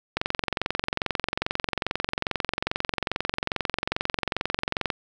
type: click train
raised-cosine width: 0.3 ms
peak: -8 dBFS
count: 107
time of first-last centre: 0.17-4.902 s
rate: 22.4 Hz
effects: none